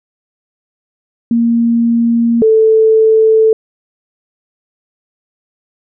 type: tone pair in turn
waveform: sine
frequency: 233.1 / 440.9 Hz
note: A#3 / A4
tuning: 0 / +4 cents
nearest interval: major seventh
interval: 1104 cents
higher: second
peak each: -8 / -5 dBFS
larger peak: second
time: 1.31-2.42 / 2.42-3.53 s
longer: neither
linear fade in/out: 2 ms
effects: none